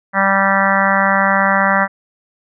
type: harmonic tone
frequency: 195.2 Hz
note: G3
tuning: 7 cents flat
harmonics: 1 / 3 / 4 / 5 / 6 / 7 / 8 / 9 / 10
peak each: -20 / -20 / -20 / -20 / -20 / -20 / -20 / -20 / -20 dBFS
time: 0.13-1.88 s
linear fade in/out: 50 ms
effects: none

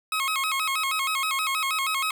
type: tone with vibrato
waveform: 20% pulse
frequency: 1174.7 Hz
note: D6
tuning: in tune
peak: -19 dBFS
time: 0.12-2.11 s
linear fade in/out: 2 ms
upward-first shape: square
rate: 6.3 Hz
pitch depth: 140 cents each way
effects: none

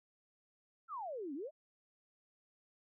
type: exponential two-way sweep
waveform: sine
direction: down then up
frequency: 1405 to 261.9 to 660 Hz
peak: -40 dBFS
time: 0.88-1.51 s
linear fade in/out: 50 ms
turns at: 1.34 s
effects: none

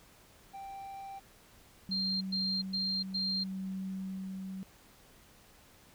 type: tone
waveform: triangle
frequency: 784 Hz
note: G5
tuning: in tune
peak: -40 dBFS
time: 0.53-1.2 s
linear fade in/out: 20 ms
type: tone with tremolo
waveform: sine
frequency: 190.2 Hz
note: F#3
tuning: 48 cents sharp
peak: -35 dBFS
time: 1.89-4.63 s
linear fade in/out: 0 ms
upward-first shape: sine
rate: 0.67 Hz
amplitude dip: 30%
type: tone bursts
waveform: sine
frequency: 4186 Hz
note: C8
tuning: in tune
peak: -31 dBFS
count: 4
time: 1.91-3.44 s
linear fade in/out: 10 ms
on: 300 ms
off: 110 ms
effects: pink hiss -60 dBFS RMS until 5.94 s

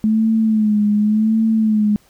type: tone with vibrato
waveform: sine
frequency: 215.2 Hz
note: A3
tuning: 38 cents flat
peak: -12 dBFS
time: 0.04-1.96 s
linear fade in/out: 0 ms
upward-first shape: sine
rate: 0.89 Hz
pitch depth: 60 cents each way
effects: pink hiss -54 dBFS RMS until 2.09 s

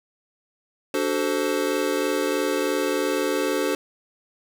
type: chord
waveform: square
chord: D dominant seventh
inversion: none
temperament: equal with one note detuned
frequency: 293.7 / 377.1 / 440 / 523.3 Hz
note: D4 / F#4 / A4 / C5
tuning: 0 / +33 / 0 / 0 cents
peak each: -28 dBFS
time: 0.94-3.75 s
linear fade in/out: 2 ms
effects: none

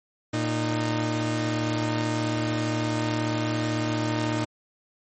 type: tone pair together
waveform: sawtooth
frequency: 115.2 / 307.5 Hz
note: A#2 / D#4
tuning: -20 / -20 cents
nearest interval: octave + perfect fourth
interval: 1700 cents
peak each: -23 dBFS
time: 0.33-4.45 s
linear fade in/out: 10 ms
effects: MP3 32 kbps

